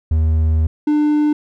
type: tone pair in turn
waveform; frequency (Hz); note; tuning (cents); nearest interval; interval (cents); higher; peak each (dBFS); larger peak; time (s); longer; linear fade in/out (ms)
triangle; 79.2 / 299; D#2 / D4; +31 / +31; octave + major seventh; 2300; second; -10; neither; 0.11-0.67 / 0.87-1.33; first; 5
effects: none